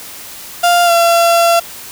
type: tone with pitch glide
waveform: 35% pulse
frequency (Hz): 698.5 to 680.2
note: F5 to F5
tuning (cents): 0 to -46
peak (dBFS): -6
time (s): 0.63-1.6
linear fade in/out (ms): 10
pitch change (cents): -46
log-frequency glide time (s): 0.85-0.91
effects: white hiss -31 dBFS RMS until 1.91 s